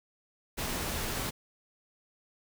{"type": "noise", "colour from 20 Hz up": "pink", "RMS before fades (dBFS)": -34, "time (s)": [0.57, 1.31], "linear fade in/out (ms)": 20, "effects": []}